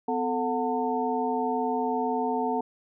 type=tone cluster; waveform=sine; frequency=252.9 / 441.8 / 731 / 899 Hz; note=B3 / A4 / F#5 / A5; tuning=+41 / +7 / -21 / +37 cents; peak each=-30 dBFS; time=0.08-2.61 s; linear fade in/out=5 ms; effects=none